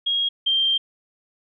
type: tone pair in turn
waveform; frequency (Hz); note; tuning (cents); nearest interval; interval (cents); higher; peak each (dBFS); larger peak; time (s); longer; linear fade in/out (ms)
sine; 3276 / 3168; G#7 / G7; -24 / +18; minor second; 58; first; -19 / -17; second; 0.06-0.29 / 0.46-0.78; second; 10
effects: none